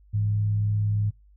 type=tone with frequency modulation; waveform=sine; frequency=104.3 Hz; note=G#2; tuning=8 cents sharp; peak=-21 dBFS; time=0.13-1.11 s; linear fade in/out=20 ms; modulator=63 Hz; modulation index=0.24; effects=noise-tail reverb RT60 0.2 s tail -26 dB re dry + added 50 Hz sine -52 dBFS peak until 1.36 s